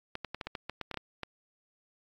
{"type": "clicks", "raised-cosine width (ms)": 0.3, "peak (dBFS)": -20, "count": 12, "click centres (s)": [0.154, 0.247, 0.346, 0.412, 0.47, 0.552, 0.696, 0.813, 0.913, 0.943, 0.973, 1.233], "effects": ["AAC 48 kbps"]}